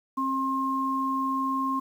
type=tone pair together; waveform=sine; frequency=267.4 / 1066.2 Hz; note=C4 / C6; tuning=+38 / +32 cents; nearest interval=2 octaves; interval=2394 cents; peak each=-29 / -26 dBFS; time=0.17-1.8 s; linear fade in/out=10 ms; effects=9-bit